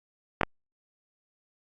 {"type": "clicks", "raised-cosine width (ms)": 0.5, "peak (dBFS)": -7, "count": 2, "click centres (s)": [0.412, 0.433], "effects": ["Opus 48 kbps"]}